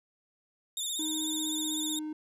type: tone with vibrato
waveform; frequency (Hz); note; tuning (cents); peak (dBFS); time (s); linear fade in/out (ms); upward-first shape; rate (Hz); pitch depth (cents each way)
20% pulse; 3614; A7; +46; -26; 0.77-1.99; 2; sine; 16; 69
type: tone with pitch glide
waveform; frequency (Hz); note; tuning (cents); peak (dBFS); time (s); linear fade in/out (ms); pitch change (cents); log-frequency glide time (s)
triangle; 311.1 to 307.3; D#4 to D#4; 0 to -21; -32; 0.99-2.13; 5; -21; 1.27-1.99
effects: none